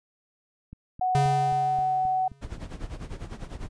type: click train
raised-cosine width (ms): 5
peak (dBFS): -29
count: 8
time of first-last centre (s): 0.73-2.582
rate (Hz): 3.78
type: tone with pitch glide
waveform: sine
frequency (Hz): 740 to 749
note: F#5 to F#5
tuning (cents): 0 to +21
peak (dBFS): -22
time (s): 1.01-2.28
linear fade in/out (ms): 5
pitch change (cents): +21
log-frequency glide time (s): 1.23-1.29
type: tone with exponential decay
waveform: square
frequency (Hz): 138.59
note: C#3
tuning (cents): 0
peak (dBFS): -21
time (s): 1.15-2.53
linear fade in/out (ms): 0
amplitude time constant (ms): 300
type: noise with tremolo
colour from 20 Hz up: brown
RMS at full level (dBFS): -33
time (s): 2.41-3.69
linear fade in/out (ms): 20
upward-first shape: sine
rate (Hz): 10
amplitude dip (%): 80
effects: resampled to 22050 Hz